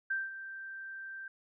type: tone with ADSR envelope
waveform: sine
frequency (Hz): 1568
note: G6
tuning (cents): 0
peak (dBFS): -29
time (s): 0.1-1.28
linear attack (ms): 9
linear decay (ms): 190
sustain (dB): -12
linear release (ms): 3
effects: none